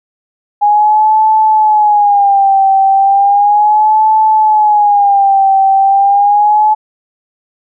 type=tone with vibrato; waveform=sine; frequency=822 Hz; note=G#5; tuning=18 cents flat; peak=-5 dBFS; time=0.61-6.75 s; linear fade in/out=20 ms; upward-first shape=sine; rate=0.35 Hz; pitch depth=99 cents each way; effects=none